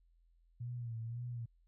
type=tone with vibrato; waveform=sine; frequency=117.6 Hz; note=A#2; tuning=16 cents sharp; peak=-39 dBFS; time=0.6-1.46 s; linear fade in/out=10 ms; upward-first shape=sine; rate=1.9 Hz; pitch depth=70 cents each way; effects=added 42 Hz sine -66 dBFS peak until 1.67 s